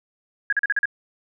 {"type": "tone bursts", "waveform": "sine", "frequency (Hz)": 1650, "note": "G#6", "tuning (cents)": -12, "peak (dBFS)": -17, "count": 6, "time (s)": [0.5, 0.856], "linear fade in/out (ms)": 2, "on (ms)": 26, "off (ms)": 40, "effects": []}